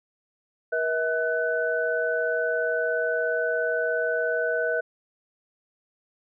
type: tone cluster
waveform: sine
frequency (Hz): 479.1 / 642 / 1499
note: A#4 / E5 / F#6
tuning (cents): +47 / -46 / +22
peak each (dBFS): -27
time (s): 0.72-4.81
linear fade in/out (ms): 10
effects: none